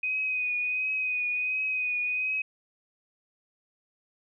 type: tone with vibrato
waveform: sine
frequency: 2500 Hz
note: D#7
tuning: 8 cents sharp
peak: -26 dBFS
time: 0.03-2.42 s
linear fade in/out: 5 ms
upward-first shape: triangle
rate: 1.4 Hz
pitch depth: 35 cents each way
effects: none